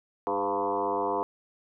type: tone with frequency modulation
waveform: sine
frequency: 698.5 Hz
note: F5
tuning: in tune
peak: -25 dBFS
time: 0.27-1.23 s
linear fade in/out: 0 ms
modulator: 97 Hz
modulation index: 3.8
effects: none